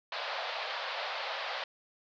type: band-pass noise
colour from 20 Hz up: pink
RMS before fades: -37 dBFS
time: 0.12-1.64 s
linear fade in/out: 2 ms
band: 540 to 4600 Hz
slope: 48 dB/octave
effects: none